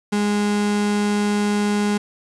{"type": "tone", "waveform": "35% pulse", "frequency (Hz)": 206.6, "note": "G#3", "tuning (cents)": -9, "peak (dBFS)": -16, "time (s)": [0.12, 1.98], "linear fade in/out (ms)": 10, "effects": ["resampled to 24000 Hz", "7-bit"]}